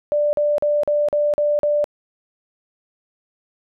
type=tone bursts; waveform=sine; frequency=590 Hz; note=D5; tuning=8 cents sharp; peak=-15 dBFS; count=7; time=0.12-1.842 s; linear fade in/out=0 ms; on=210 ms; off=42 ms; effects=none